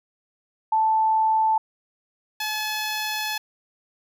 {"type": "tone pair in turn", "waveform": ["sine", "10% pulse"], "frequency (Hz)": [879, 856.9], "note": ["A5", "A5"], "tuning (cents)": [-2, -46], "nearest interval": "unison", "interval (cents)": 44, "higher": "first", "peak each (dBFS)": -17, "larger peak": "neither", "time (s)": [[0.72, 1.58], [2.4, 3.38]], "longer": "second", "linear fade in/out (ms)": 5, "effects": []}